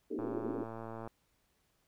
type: band-pass noise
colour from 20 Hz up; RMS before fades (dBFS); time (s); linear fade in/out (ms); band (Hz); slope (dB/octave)
white; -38; 0.1-0.64; 10; 240 to 430; 48
type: click train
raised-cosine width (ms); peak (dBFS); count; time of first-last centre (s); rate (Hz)
1; -30; 101; 0.19-1.075; 113
effects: pink hiss -75 dBFS RMS until 1.87 s